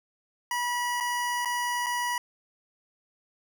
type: tone with dropouts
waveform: 25% pulse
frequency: 971 Hz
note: B5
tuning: 30 cents flat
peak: -23 dBFS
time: 0.51-2.18 s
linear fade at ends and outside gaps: 2 ms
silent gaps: 1.002-1.007 / 1.449-1.456 / 1.862-1.866 s
effects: none